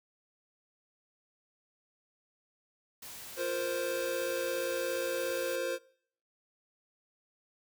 white noise, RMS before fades -46 dBFS, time 3.02-5.56 s, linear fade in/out 5 ms
square chord, F suspended fourth, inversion none, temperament equal, 349.2 / 466.2 / 523.3 Hz, F4 / Bb4 / C5, 0 / 0 / 0 cents, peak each -40 / -39 / -34 dBFS, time 3.36-5.79 s, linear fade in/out 50 ms
effects noise-tail reverb RT60 0.6 s tail -23 dB re dry

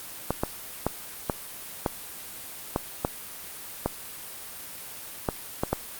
clicks, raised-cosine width 1 ms, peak -9 dBFS, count 11, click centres 0.306 / 0.435 / 0.866 / 1.298 / 1.862 / 2.761 / 3.049 / 3.86 / 5.288 / 5.635 / 5.73 s, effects white hiss -40 dBFS RMS until 5.99 s + Opus 32 kbps

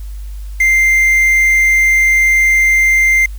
triangle tone with quantisation, 2093 Hz, C7, in tune, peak -6 dBFS, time 0.6-3.26 s, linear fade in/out 5 ms, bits 5, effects added 50 Hz sine -23 dBFS peak until 3.38 s + white hiss -46 dBFS RMS until 3.38 s

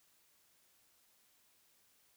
silence, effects white hiss -71 dBFS RMS until 2.16 s

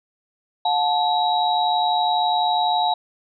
sine tone cluster, 719 / 871 / 3847 Hz, F#5 / A5 / B7, -50 / -18 / -46 cents, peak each -21 / -20 / -25 dBFS, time 0.65-2.94 s, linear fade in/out 5 ms, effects none

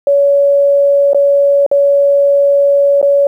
sine tone with dropouts, 564 Hz, C#5, 30 cents sharp, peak -6 dBFS, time 0.07-3.27 s, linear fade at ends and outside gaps 2 ms, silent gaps 1.133-1.146 / 1.664-1.714 / 3.015-3.027 s, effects 8-bit

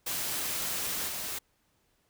white noise with level steps, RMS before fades -33 / -36 dBFS, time 0.06-1.39 s, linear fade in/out 10 ms, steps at 1.07 s, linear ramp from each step 20 ms, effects pink hiss -72 dBFS RMS until 2.09 s

